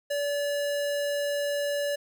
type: tone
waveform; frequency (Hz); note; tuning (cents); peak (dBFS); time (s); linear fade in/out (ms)
square; 575; D5; -37; -27; 0.1-1.96; 10
effects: none